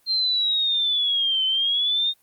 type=linear two-way sweep; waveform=sine; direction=down then up; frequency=4186 to 3054 to 3698 Hz; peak=-19 dBFS; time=0.06-2.14 s; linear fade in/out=50 ms; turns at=1.45 s; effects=white hiss -62 dBFS RMS until 2.22 s + Opus 32 kbps